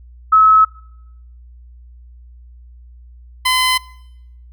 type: tone pair in turn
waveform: sine / 15% pulse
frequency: 1291 / 1021.4 Hz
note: E6 / C6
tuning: -37 / -42 cents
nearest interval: major third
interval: 405 cents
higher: first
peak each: -6 dBFS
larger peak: neither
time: 0.32-0.65 / 3.45-3.78 s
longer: neither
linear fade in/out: 10 ms
effects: noise-tail reverb RT60 0.8 s tail -23 dB re dry + added 60 Hz sine -38 dBFS peak until 4.52 s